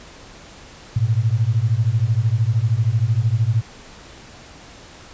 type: beating tone pair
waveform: sine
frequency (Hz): 106.1 / 119.1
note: G#2 / A#2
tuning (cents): +38 / +38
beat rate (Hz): 13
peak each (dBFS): -18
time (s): 0.96-3.62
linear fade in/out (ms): 5
effects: pink hiss -42 dBFS RMS until 5.13 s + resampled to 16000 Hz